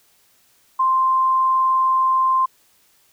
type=tone; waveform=sine; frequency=1046.5 Hz; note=C6; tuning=in tune; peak=-14 dBFS; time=0.79-2.46 s; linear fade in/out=10 ms; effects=white hiss -58 dBFS RMS until 3.12 s